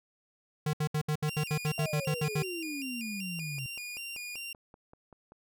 square tone bursts, 151.9 Hz, D#3, 41 cents flat, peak -28 dBFS, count 13, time 0.66-2.425 s, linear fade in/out 5 ms, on 73 ms, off 68 ms
sawtooth tone with vibrato, 2600 Hz, E7, 24 cents flat, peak -35 dBFS, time 1.28-4.53 s, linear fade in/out 5 ms, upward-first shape square, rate 2.6 Hz, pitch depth 110 cents each way
sine exponential sweep, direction down, 686 to 128.9 Hz, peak -36 dBFS, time 1.78-3.66 s, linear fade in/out 0 ms
click train, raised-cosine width 1 ms, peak -38 dBFS, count 11, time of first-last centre 3.39-5.321 s, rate 5.18 Hz
effects none

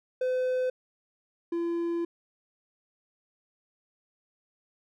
triangle tone pair in turn, 509 / 339.7 Hz, C5 / F4, -48 / -48 cents, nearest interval perfect fifth, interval 700 cents, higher first, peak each -23 / -25 dBFS, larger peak first, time 0.21-0.7 / 1.52-2.05 s, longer second, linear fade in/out 5 ms, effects none

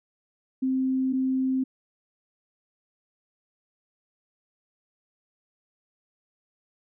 sine tone pair in turn, 261.6 / 261.6 Hz, C4 / C4, 0 / 0 cents, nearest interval unison, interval 0 cents, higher neither, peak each -22 dBFS, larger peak neither, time 0.62-1.13 / 1.13-1.64 s, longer neither, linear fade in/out 10 ms, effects none

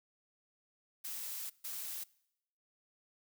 blue noise bursts at uneven times, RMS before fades -42 dBFS, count 2, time 1.04-1.5 / 1.64-2.04 s, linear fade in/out 10 ms, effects noise-tail reverb RT60 0.8 s tail -23 dB re dry

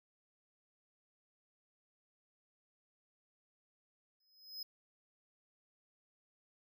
square tone with exponential growth, 5080 Hz, D#8, 35 cents sharp, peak -40 dBFS, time 4.2-4.63 s, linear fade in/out 5 ms, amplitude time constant 93 ms, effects none

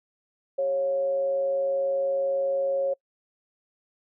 sine tone with frequency modulation, 548 Hz, C#5, 20 cents flat, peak -22 dBFS, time 0.58-2.94 s, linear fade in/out 10 ms, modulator 154 Hz, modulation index 0.25, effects noise-tail reverb RT60 0.1 s tail -26 dB re dry

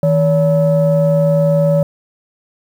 sine tone pair together, 159.8 / 569.5 Hz, D#3 / C#5, +47 / +47 cents, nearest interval octave + minor seventh, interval 2200 cents, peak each -11 / -11 dBFS, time 0.03-1.83 s, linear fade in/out 2 ms, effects tanh soft clip ceiling -5 dBFS + 7-bit

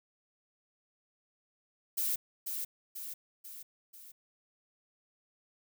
violet noise with echo, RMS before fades -32 dBFS, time 1.97-2.16 s, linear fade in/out 10 ms, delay 490 ms, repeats 4, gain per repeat -5 dB, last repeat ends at 4.12 s, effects none

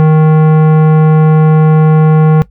sine tone with tanh clipping, 156 Hz, D#3, 5 cents sharp, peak -5 dBFS, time 0-2.42 s, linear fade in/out 0 ms, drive 16 dB, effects noise-tail reverb RT60 0.1 s tail -17 dB re dry + added 50 Hz sine -40 dBFS peak until 2.5 s

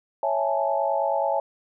sine chord, A major seventh, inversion first, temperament equal, 554.4 / 659.3 / 830.6 / 880 Hz, C#5 / E5 / G#5 / A5, 0 / 0 / 0 / 0 cents, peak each -26 / -26 / -27 / -28 dBFS, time 0.23-1.4 s, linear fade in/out 2 ms, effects none

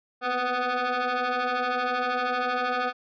25% pulse ring-modulated tone, 246.9 Hz, B3, in tune, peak -18 dBFS, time 0.21-2.93 s, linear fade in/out 50 ms, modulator 994 Hz, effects resampled to 11025 Hz

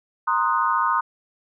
sine chord, C half-diminished seventh, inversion third, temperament equal, 932.3 / 1046.5 / 1244.5 / 1480 Hz, Bb5 / C6 / Eb6 / Gb6, 0 / 0 / 0 / 0 cents, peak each -24 / -23 / -22 / -28 dBFS, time 0.27-1.01 s, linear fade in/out 10 ms, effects none

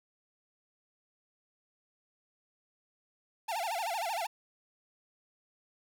45% pulse tone with vibrato, 784 Hz, G5, in tune, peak -32 dBFS, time 3.48-4.27 s, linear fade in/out 10 ms, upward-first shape sine, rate 13 Hz, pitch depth 280 cents each way, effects none

